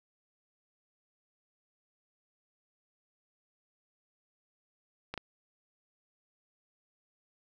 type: clicks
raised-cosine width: 0.3 ms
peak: -21 dBFS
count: 2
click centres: 5.14 / 5.177 s
effects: none